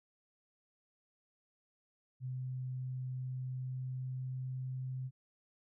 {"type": "tone with pitch glide", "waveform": "sine", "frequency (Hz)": [128.4, 129.52], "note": ["C3", "C3"], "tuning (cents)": [-32, -17], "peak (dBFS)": -37, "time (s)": [2.2, 5.11], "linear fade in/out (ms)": 50, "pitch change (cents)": 15, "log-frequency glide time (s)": [3.32, 4.87], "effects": []}